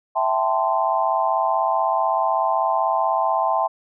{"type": "chord", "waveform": "sine", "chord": "A minor seventh", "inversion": "second", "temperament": "equal with one note detuned", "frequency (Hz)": [659.3, 784, 880, 1039.3], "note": ["E5", "G5", "A5", "C6"], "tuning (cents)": [0, 0, 0, -12], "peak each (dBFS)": -23, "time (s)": [0.15, 3.68], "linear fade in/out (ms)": 20, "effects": []}